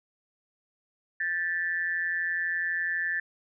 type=tone with amplitude modulation; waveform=sine; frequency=1760 Hz; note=A6; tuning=in tune; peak=-23 dBFS; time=1.2-3.2 s; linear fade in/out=5 ms; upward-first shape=sine; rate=172 Hz; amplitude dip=75%; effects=none